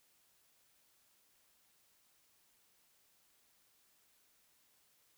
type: silence
effects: white hiss -72 dBFS RMS until 5.17 s